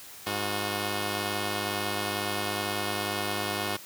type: tone pair together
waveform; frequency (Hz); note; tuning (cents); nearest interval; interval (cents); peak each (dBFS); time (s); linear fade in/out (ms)
5% pulse; 102.14 / 362.4; G#2 / F#4; -28 / -36; octave + minor seventh; 2192; -20; 0.26-3.77; 10
effects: white hiss -46 dBFS RMS until 3.85 s + high-pass 60 Hz 12 dB/octave